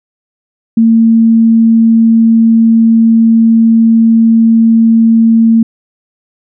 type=tone; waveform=sine; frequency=226.7 Hz; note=A#3; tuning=48 cents flat; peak=-3 dBFS; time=0.77-5.63 s; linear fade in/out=5 ms; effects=none